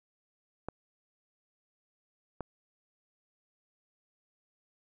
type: clicks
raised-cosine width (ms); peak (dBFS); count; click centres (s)
1; -22; 2; 0.686 / 2.407
effects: none